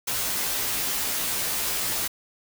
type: noise with comb filter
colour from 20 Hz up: white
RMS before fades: -27 dBFS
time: 0.07-2.08 s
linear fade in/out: 10 ms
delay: 13 ms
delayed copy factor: -0.8
effects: none